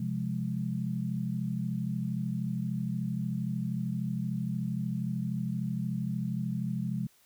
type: chord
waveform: sine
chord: F minor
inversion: second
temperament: equal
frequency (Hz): 130.81 / 174.61 / 207.7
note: C3 / F3 / Ab3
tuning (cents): 0 / 0 / 0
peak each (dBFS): -34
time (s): 0-7.07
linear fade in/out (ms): 5
effects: white hiss -64 dBFS RMS until 7.25 s